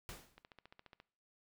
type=noise with exponential decay; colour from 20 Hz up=pink; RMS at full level=-45 dBFS; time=0.09-0.43 s; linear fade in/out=0 ms; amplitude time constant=72 ms
type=click train; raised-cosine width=0.3 ms; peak=-39 dBFS; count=10; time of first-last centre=0.38-1.001 s; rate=14.5 Hz
effects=noise-tail reverb RT60 0.5 s tail -21 dB re dry